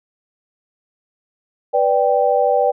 sine chord, G major, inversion first, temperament equal, 493.9 / 587.3 / 784 Hz, B4 / D5 / G5, 0 / 0 / 0 cents, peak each -17 dBFS, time 1.73-2.72 s, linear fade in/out 20 ms, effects none

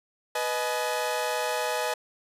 sawtooth chord, G# minor, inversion first, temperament equal with one note detuned, 493.9 / 622.3 / 850 Hz, B4 / D#5 / G#5, 0 / 0 / +40 cents, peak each -27 dBFS, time 0.35-1.94 s, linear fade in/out 5 ms, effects resampled to 32000 Hz

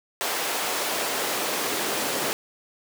pink noise with high-pass filter sweep, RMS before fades -27 dBFS, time 0.21-2.33 s, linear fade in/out 0 ms, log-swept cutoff 560 to 310 Hz, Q 0.99, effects none

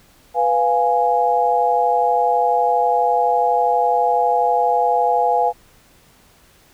sine chord, F diminished, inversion second, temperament equal, 493.9 / 698.5 / 830.6 Hz, Cb5 / F5 / Ab5, 0 / 0 / 0 cents, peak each -20 / -18 / -17 dBFS, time 0.34-5.53 s, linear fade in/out 50 ms, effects pink hiss -52 dBFS RMS until 6.73 s

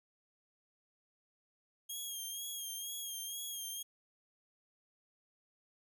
10% pulse tone with vibrato, 3251 Hz, G#7, 38 cents flat, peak -33 dBFS, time 1.89-3.83 s, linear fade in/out 10 ms, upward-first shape sine, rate 2.1 Hz, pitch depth 47 cents each way, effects none

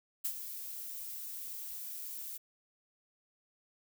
violet noise with ADSR envelope, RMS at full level -33 dBFS, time 0.24-2.38 s, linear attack 13 ms, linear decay 70 ms, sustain -10 dB, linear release 13 ms, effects none

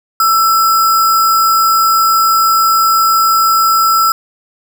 sine tone with sample-and-hold, 1327 Hz, E6, 11 cents sharp, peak -7 dBFS, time 0.2-4.12 s, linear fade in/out 2 ms, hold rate 6300 Hz, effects none

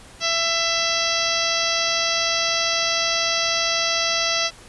harmonic tone with a mistuned harmonic, 667 Hz, E5, 20 cents sharp, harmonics 1 / 2 / 3 / 4 / 5 / 6 / 7 / 8 / 9, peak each -28 / -28 / -28 / -28 / -28 / -28 / -28 / -28 / -28 dBFS, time 0.2-4.51 s, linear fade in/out 50 ms, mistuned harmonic 5, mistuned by -27 cents, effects pink hiss -45 dBFS RMS until 4.68 s + resampled to 24000 Hz

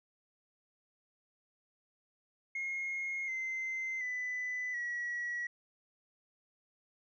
sine tone with pitch steps, 2150 / 2072 / 1996.8 / 1924.3 Hz, C7 / C7 / B6 / B6, +47 / -17 / +19 / -45 cents, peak -33 dBFS, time 2.55-5.47 s, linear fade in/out 5 ms, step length 730 ms, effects tanh soft clip ceiling -32 dBFS

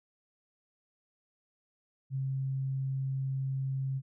sine tone, 134.1 Hz, C3, 43 cents sharp, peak -30 dBFS, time 2.1-4.02 s, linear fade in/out 50 ms, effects none

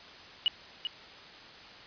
sine tone with echo, 2928 Hz, F#7, 19 cents flat, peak -22 dBFS, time 0.46-0.48 s, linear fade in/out 0 ms, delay 390 ms, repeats 1, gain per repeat -8 dB, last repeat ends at 0.87 s, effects white hiss -49 dBFS RMS until 1.86 s + resampled to 11025 Hz

